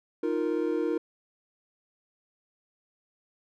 triangle chord, Eb suspended second, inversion none, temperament equal, 311.1 / 349.2 / 466.2 Hz, Eb4 / F4 / Bb4, 0 / 0 / 0 cents, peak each -28 dBFS, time 0.23-0.98 s, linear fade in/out 5 ms, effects none

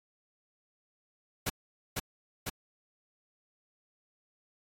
pink noise with echo, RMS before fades -31 dBFS, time 1.46-1.5 s, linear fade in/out 10 ms, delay 500 ms, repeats 2, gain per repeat -2 dB, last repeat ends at 2.5 s, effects AAC 48 kbps

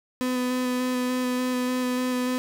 35% pulse tone with vibrato, 251.6 Hz, B3, 32 cents sharp, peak -22 dBFS, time 0.21-2.38 s, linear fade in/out 0 ms, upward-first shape square, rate 3.4 Hz, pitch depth 10 cents each way, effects none

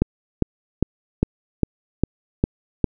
click train, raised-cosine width 3 ms, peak -3 dBFS, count 8, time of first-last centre 0.02-2.843 s, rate 2.48 Hz, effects none

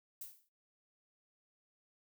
violet noise with exponential decay, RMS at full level -43 dBFS, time 0.21-0.49 s, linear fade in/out 5 ms, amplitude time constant 60 ms, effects noise-tail reverb RT60 0.2 s tail -20 dB re dry

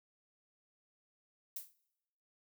violet noise with exponential decay, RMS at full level -38 dBFS, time 1.56-1.74 s, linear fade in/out 5 ms, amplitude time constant 39 ms, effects noise-tail reverb RT60 0.9 s tail -22 dB re dry

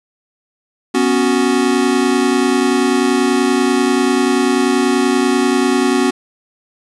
square chord, B suspended second, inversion none, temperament equal, 246.9 / 277.2 / 370 Hz, B3 / C#4 / F#4, 0 / 0 / 0 cents, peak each -17 dBFS, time 0.94-6.11 s, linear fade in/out 10 ms, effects resampled to 24000 Hz + 8-bit

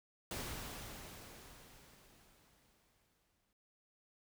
pink noise with exponential decay, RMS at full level -42 dBFS, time 0.31-3.53 s, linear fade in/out 2 ms, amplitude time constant 700 ms, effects none

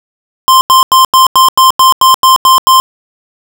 square tone bursts, 1046.5 Hz, C6, in tune, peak -3 dBFS, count 11, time 0.48-2.8 s, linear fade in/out 0 ms, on 130 ms, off 89 ms, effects none

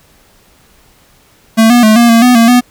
square tone with pitch steps, 223.6 / 241.8 / 216.4 / 236.4 / 229.6 / 248.2 / 229.8 / 246.4 Hz, A3 / B3 / A3 / A#3 / A#3 / B3 / A#3 / B3, +28 / -36 / -29 / +24 / -26 / +9 / -25 / -4 cents, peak -4 dBFS, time 1.57-2.61 s, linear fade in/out 20 ms, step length 130 ms, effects pink hiss -47 dBFS RMS until 2.7 s

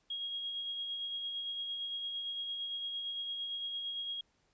sine tone with tremolo, 3282 Hz, G#7, 21 cents flat, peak -35 dBFS, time 0.1-4.21 s, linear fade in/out 5 ms, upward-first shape sine, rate 8.8 Hz, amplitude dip 30%, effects pink hiss -74 dBFS RMS until 4.53 s + resampled to 16000 Hz

